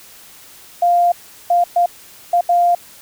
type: tone bursts at uneven times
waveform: sine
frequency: 699 Hz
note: F5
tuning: 1 cent sharp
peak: -10 dBFS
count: 5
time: 0.82-1.12 / 1.5-1.64 / 1.76-1.86 / 2.33-2.41 / 2.49-2.75 s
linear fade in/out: 5 ms
effects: white hiss -42 dBFS RMS until 3.01 s